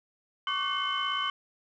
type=tone cluster; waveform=sine; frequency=1110 / 1167 / 1512 / 2147 / 3041 Hz; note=C#6 / D6 / F#6 / C7 / F#7; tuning=+2 / -11 / +37 / +44 / +47 cents; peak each=-32 / -34 / -36 / -38 / -31 dBFS; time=0.47-1.3 s; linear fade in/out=2 ms; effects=tanh soft clip ceiling -19 dBFS